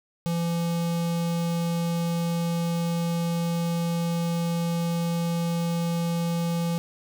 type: tone with notch filter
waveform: square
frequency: 169.3 Hz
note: E3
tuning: 46 cents sharp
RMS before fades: -26 dBFS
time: 0.26-6.78 s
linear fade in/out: 0 ms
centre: 1700 Hz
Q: 1.6
effects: none